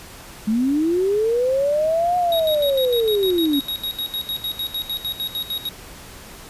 sine linear two-way sweep, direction up then down, 207.7 to 723 to 272.1 Hz, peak -16 dBFS, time 0.47-3.6 s, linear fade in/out 10 ms, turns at 2.17 s
square tone with tremolo, 3787 Hz, A#7, 27 cents sharp, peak -23 dBFS, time 2.32-5.69 s, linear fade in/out 2 ms, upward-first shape square, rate 6.6 Hz, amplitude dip 80%
effects pink hiss -40 dBFS RMS until 6.49 s + resampled to 32000 Hz

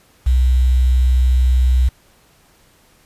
sine tone with quantisation, 63.3 Hz, B1, 43 cents sharp, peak -10 dBFS, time 0.26-1.89 s, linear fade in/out 10 ms, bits 6, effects pink hiss -53 dBFS RMS until 3.05 s + resampled to 32000 Hz

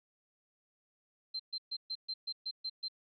sine tone bursts, 4127 Hz, C8, 25 cents flat, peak -35 dBFS, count 9, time 1.34-2.884 s, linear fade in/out 10 ms, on 56 ms, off 130 ms, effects none

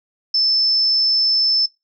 sine tone, 5274 Hz, E8, in tune, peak -14 dBFS, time 0.34-1.66 s, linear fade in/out 5 ms, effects noise-tail reverb RT60 0.2 s tail -19 dB re dry

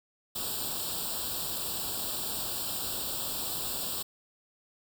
white noise with comb filter, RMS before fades -34 dBFS, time 0.35-4.03 s, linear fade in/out 10 ms, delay 0.24 ms, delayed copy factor +0.95, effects none

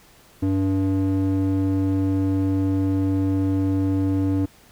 square tone with band-pass filter, 96 Hz, G2, 36 cents flat, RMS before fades -21 dBFS, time 0.42-4.46 s, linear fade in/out 10 ms, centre 230 Hz, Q 3.9, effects pink hiss -52 dBFS RMS until 4.71 s

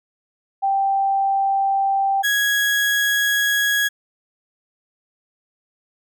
sine / 35% pulse tone pair in turn, 784 / 1661.2 Hz, G5 / G#6, 0 / 0 cents, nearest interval octave + minor second, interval 1300 cents, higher second, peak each -16 / -15 dBFS, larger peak second, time 0.62-2.23 / 2.23-3.89 s, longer second, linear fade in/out 20 ms, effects none

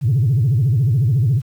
sine tone with vibrato, 123.47 Hz, B2, in tune, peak -11 dBFS, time 0.01-1.42 s, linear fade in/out 50 ms, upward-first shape sine, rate 14 Hz, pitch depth 300 cents each way, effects tanh soft clip ceiling -9 dBFS + 8-bit

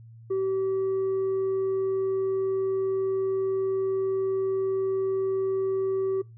sine tone with tanh clipping, 383.8 Hz, G4, 37 cents flat, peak -24 dBFS, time 0.3-6.22 s, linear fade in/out 10 ms, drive 2 dB, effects noise-tail reverb RT60 0.2 s tail -22 dB re dry + added 114 Hz sine -45 dBFS peak until 6.37 s

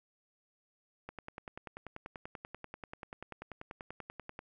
click train, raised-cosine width 0.5 ms, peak -28 dBFS, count 35, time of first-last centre 1.09-4.391 s, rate 10.3 Hz, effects none

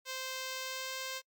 5% pulse tone with pitch glide, 521 to 524.3 Hz, C5 to C5, -7 to +3 cents, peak -26 dBFS, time 0.05-1.22 s, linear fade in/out 50 ms, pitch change +10 cents, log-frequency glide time 0.61-0.94 s, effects noise-tail reverb RT60 0.1 s tail -25 dB re dry + MP3 96 kbps

